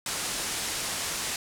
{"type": "low-pass noise", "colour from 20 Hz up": "white", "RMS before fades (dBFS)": -32, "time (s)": [0.06, 1.36], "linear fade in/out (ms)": 2, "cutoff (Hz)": 9900, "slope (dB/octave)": 24, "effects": []}